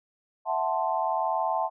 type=chord; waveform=sine; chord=F# half-diminished seventh; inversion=third; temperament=equal; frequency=659.3 / 740 / 880 / 1046.5 Hz; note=E5 / F#5 / A5 / C6; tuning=0 / 0 / 0 / 0 cents; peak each=-30 / -30 / -28 / -32 dBFS; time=0.45-1.7 s; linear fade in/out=50 ms; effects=none